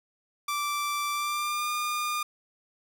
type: tone with pitch glide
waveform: sawtooth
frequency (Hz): 1170 to 1209.9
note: D6 to D#6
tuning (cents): -7 to -49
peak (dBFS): -24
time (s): 0.48-2.23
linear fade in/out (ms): 5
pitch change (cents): +58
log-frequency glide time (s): 1.12-1.7
effects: none